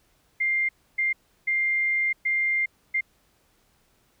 sine tone bursts at uneven times, 2100 Hz, C7, 6 cents sharp, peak -21 dBFS, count 5, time 0.4-0.69 / 0.98-1.13 / 1.47-2.13 / 2.25-2.66 / 2.94-3.01 s, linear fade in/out 10 ms, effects pink hiss -65 dBFS RMS until 4.2 s

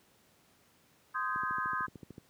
sine chord, Ab major seventh, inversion first, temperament just, 1038.3 / 1245.9 / 1557.4 / 1661.2 Hz, C6 / Eb6 / G6 / Ab6, -14 / +2 / -12 / 0 cents, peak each -36 / -35 / -38 / -40 dBFS, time 1.14-1.87 s, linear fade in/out 20 ms
click train, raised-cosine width 3 ms, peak -32 dBFS, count 12, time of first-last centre 1.36-2.181 s, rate 13.4 Hz
effects pink hiss -66 dBFS RMS until 2.29 s + high-pass 100 Hz 12 dB/octave

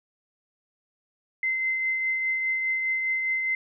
sine tone with tremolo, 2067 Hz, C7, 22 cents flat, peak -22 dBFS, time 1.43-3.55 s, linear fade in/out 2 ms, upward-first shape triangle, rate 4.9 Hz, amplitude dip 35%, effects none

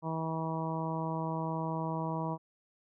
harmonic tone, 161.4 Hz, E3, 36 cents flat, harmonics 1 / 2 / 3 / 4 / 5 / 6 / 7, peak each -35 / -40 / -43 / -41 / -44 / -38 / -46 dBFS, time 0.02-2.38 s, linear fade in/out 50 ms, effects none

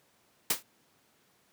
white noise with exponential decay, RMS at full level -22 dBFS, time 0.5-0.63 s, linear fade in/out 5 ms, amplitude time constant 28 ms, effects pink hiss -67 dBFS RMS until 1.52 s + high-pass 150 Hz 12 dB/octave

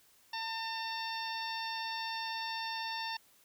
harmonic tone, 902 Hz, A5, 43 cents sharp, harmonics 1 / 2 / 3 / 4 / 5 / 6, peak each -39 / -43 / -45 / -45 / -45 / -45 dBFS, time 0.33-3.17 s, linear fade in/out 5 ms, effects white hiss -65 dBFS RMS until 3.44 s

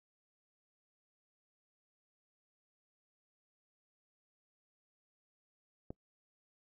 click, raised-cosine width 2 ms, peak -29 dBFS, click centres 5.905 s, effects noise-tail reverb RT60 0.1 s tail -25 dB re dry

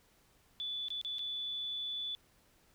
sine tone with dropouts, 3468 Hz, A7, 26 cents flat, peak -36 dBFS, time 0.6-2.15 s, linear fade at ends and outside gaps 0 ms, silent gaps 0.884-0.904 / 1.014-1.048 / 1.184-1.192 s, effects pink hiss -68 dBFS RMS until 2.74 s

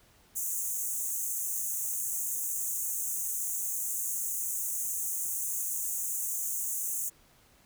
pink high-pass noise, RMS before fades -33 dBFS, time 0.35-7.1 s, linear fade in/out 20 ms, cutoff 6300 Hz, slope 96 dB/octave, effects pink hiss -62 dBFS RMS until 7.65 s

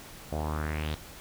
sawtooth tone with low-pass filter sweep, 76.6 Hz, D#2, 27 cents flat, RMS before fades -32 dBFS, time 0.32-0.95 s, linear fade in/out 5 ms, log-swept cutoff 620 to 4000 Hz, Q 3.7, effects pink hiss -47 dBFS RMS until 1.2 s

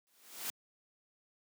white noise with exponential growth, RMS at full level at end -36 dBFS, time 0.07-0.5 s, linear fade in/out 0 ms, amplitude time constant 92 ms, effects high-pass 200 Hz 12 dB/octave

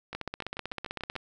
two click trains, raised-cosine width 0.3 ms, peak -18 / -22 dBFS, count 17 / 8, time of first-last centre 0.15-1.163 / 0.13-1.155 s, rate 15.8 / 6.83 Hz, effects none

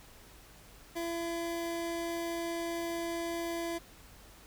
25% pulse tone, 337.3 Hz, E4, 40 cents sharp, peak -30 dBFS, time 0.95-3.79 s, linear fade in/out 20 ms, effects added 49 Hz sine -59 dBFS peak until 4.46 s + pink hiss -56 dBFS RMS until 4.46 s

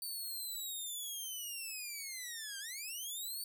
10% pulse linear two-way sweep, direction down then up, 4576 to 1563 to 4576 Hz, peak -33 dBFS, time 0.02-3.44 s, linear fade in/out 2 ms, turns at 2.59 s, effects none

